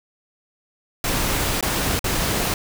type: noise with dropouts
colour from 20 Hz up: pink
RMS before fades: -22 dBFS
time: 1.04-2.54 s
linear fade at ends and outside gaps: 2 ms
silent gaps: 1.609-1.626 / 1.993-2.042 s
effects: none